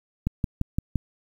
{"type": "click train", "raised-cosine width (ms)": 5, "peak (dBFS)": -11, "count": 5, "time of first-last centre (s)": [0.27, 0.957], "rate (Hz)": 5.82, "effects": ["8-bit"]}